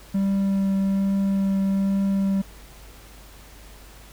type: tone with vibrato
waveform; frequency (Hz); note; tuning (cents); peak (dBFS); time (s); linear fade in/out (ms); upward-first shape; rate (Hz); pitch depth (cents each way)
triangle; 195.4; G3; -5; -17; 0.14-2.42; 10; triangle; 1.2; 10
effects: added 50 Hz sine -45 dBFS peak until 4.12 s + pink hiss -48 dBFS RMS until 4.12 s